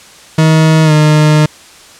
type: tone with pitch glide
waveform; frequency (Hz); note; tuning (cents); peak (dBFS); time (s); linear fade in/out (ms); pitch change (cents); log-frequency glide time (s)
40% pulse; 158.4 to 152.47; D#3 to D#3; +31 to -35; -4; 0.38-1.46; 5; -66; 0.84-0.92
effects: white hiss -37 dBFS RMS until 1.99 s + low-pass 8000 Hz 12 dB/octave